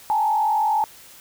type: tone with frequency modulation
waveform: sine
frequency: 858 Hz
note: A5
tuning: 44 cents flat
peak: -17 dBFS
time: 0.1-0.84 s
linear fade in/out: 0 ms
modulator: 46.4 Hz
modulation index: 0.89
effects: white hiss -46 dBFS RMS until 1.2 s